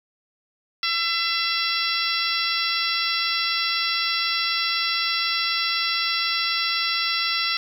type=harmonic tone; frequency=673 Hz; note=E5; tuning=36 cents sharp; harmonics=2 / 3 / 4 / 5 / 6 / 7 / 8; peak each=-29 / -29 / -29 / -29 / -29 / -29 / -29 dBFS; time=0.83-7.57 s; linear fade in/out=2 ms; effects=8-bit